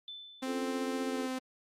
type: tone with exponential decay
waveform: sine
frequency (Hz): 3520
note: A7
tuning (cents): 0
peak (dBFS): -40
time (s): 0.08-1.05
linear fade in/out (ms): 1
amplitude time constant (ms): 210
type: tone with pitch glide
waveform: sawtooth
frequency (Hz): 261.6 to 258.9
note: C4 to C4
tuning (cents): 0 to -18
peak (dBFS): -30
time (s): 0.42-1.39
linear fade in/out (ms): 10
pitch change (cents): -18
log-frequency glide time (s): 1.08-1.21
type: chord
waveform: triangle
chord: Db augmented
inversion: none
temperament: equal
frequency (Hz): 277.2 / 349.2 / 440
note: Db4 / F4 / A4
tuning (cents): 0 / 0 / 0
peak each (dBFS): -40 / -41 / -37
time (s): 0.45-1.29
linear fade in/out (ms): 50
effects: low-pass 11000 Hz 12 dB/octave + Opus 48 kbps